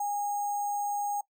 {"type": "tone with sample-and-hold", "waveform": "sine", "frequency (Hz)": 817, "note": "G#5", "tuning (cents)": -29, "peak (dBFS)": -28, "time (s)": [0, 1.21], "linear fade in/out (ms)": 5, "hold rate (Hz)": 7350, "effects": ["noise-tail reverb RT60 0.1 s tail -20 dB re dry"]}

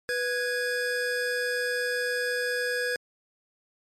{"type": "tone pair together", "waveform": "square", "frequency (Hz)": [492.9, 1658], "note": ["B4", "G#6"], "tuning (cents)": [-3, -3], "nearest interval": "octave + major sixth", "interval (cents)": 2100, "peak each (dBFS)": [-30, -29], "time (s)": [0.09, 2.96], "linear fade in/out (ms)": 0, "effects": ["low-pass 10000 Hz 12 dB/octave", "MP3 64 kbps"]}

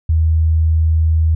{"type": "tone", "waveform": "sine", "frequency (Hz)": 80, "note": "D#2", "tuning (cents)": 49, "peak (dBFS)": -10, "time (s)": [0.09, 1.35], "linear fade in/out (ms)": 5, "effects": []}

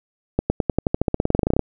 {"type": "accelerating click train", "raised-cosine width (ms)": 2, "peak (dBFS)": -4, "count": 21, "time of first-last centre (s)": [0.39, 1.593], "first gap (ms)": 110, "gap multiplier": 0.93, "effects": []}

